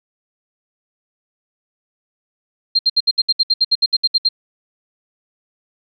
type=tone bursts; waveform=sine; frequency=4186 Hz; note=C8; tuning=in tune; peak=-10 dBFS; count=15; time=2.75-4.289 s; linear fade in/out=10 ms; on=41 ms; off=66 ms; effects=none